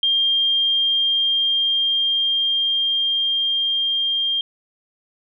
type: tone with level ramp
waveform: sine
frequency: 3202 Hz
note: G7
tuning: 36 cents sharp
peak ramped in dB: -15 to -18 dBFS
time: 0.03-4.41 s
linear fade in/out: 2 ms
effects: none